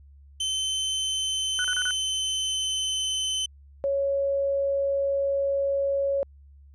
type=tone with pitch glide; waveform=sawtooth; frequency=3073 to 3054 Hz; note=G7 to G7; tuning=-35 to -46 cents; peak=-22 dBFS; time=0.4-3.46 s; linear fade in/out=5 ms; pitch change=-11 cents; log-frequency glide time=0.94-3.07 s
type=tone bursts; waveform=sine; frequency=1475 Hz; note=F#6; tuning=6 cents flat; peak=-26 dBFS; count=4; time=1.59-1.908 s; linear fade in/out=0 ms; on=54 ms; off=34 ms
type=tone; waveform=sine; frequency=554.4 Hz; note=C#5; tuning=in tune; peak=-22 dBFS; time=3.84-6.23 s; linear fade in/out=0 ms
effects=added 70 Hz sine -48 dBFS peak until 6.74 s + resampled to 22050 Hz